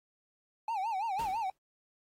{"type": "tone with vibrato", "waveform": "triangle", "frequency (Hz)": 833, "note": "G#5", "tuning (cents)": 5, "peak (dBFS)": -29, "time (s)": [0.68, 1.5], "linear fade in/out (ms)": 2, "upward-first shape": "sine", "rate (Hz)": 6, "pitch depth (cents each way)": 190}
{"type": "noise with exponential decay", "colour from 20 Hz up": "pink", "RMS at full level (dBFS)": -43, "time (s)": [1.19, 1.58], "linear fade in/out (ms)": 5, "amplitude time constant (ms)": 83}
{"effects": ["AAC 48 kbps"]}